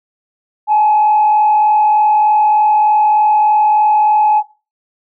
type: tone with frequency modulation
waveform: sine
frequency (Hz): 849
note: G#5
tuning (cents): +38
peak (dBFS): -7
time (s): 0.67-4.43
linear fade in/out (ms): 50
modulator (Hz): 43.3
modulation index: 0.43
effects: noise-tail reverb RT60 0.3 s tail -17 dB re dry + tanh soft clip ceiling -4 dBFS